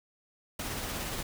pink noise with tremolo, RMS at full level -35 dBFS, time 0.59-1.23 s, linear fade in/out 5 ms, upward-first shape sine, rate 17 Hz, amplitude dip 25%, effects none

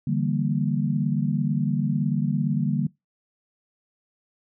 sine chord, E half-diminished seventh, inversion third, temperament equal, 146.83 / 164.81 / 196 / 233.1 Hz, D3 / E3 / G3 / Bb3, 0 / 0 / 0 / 0 cents, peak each -24 / -30 / -27 / -27 dBFS, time 0.07-2.87 s, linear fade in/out 5 ms, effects noise-tail reverb RT60 0.2 s tail -23 dB re dry

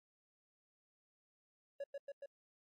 triangle tone with echo, 561 Hz, C#5, 21 cents sharp, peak -38 dBFS, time 1.8-1.84 s, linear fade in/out 5 ms, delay 140 ms, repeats 3, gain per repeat -2 dB, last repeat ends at 2.26 s, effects AAC 64 kbps

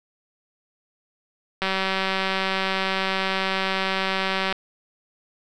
click train, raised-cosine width 0.3 ms, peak -8 dBFS, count 556, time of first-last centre 1.62-4.526 s, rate 191 Hz, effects none

